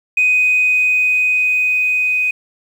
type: tone with level ramp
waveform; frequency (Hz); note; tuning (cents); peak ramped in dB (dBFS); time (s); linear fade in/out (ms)
sine; 2500; D#7; +8; -9 to -13; 0.17-2.31; 5
effects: tanh soft clip ceiling -6 dBFS + 7-bit